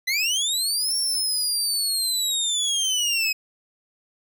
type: linear two-way sweep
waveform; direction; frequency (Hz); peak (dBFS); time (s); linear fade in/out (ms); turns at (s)
25% pulse; up then down; 1975.5 to 5500 to 2527; -17; 0.07-3.33; 10; 0.96
effects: none